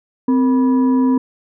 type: tone with frequency modulation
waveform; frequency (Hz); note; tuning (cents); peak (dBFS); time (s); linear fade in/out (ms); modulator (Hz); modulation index
sine; 258.8; C4; -19; -11; 0.28-1.18; 5; 720; 0.39
effects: none